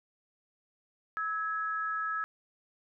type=tone pair together; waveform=sine; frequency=1300 / 1665.6 Hz; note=E6 / G#6; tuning=-24 / +5 cents; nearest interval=major third; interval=429 cents; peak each=-32 / -35 dBFS; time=1.17-2.24 s; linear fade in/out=0 ms; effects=none